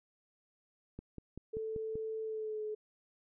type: click train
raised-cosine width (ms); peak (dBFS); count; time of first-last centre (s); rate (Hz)
3; -31; 6; 0.99-1.955; 5.18
type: tone with pitch glide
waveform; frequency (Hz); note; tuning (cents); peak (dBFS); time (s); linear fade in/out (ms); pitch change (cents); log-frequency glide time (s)
sine; 440.6 to 427.6; A4 to A4; +2 to -49; -36; 1.53-2.75; 10; -51; 2.23-2.63
effects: none